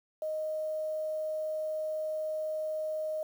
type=tone with quantisation; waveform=sine; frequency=622 Hz; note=D#5; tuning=1 cent flat; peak=-31 dBFS; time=0.22-3.23 s; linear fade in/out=2 ms; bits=9; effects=none